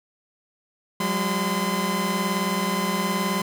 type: tone cluster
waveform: sawtooth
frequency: 182.3 / 201.3 / 1024 Hz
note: F#3 / G3 / C6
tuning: -25 / +46 / -38 cents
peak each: -23 dBFS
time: 1-3.42 s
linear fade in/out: 5 ms
effects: none